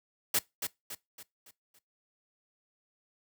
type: noise with echo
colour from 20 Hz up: white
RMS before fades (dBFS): -27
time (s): 0.34-0.39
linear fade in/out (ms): 5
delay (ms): 280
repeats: 5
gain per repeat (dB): -7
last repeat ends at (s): 1.79
effects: noise-tail reverb RT60 0.2 s tail -22 dB re dry + high-pass 60 Hz 12 dB/octave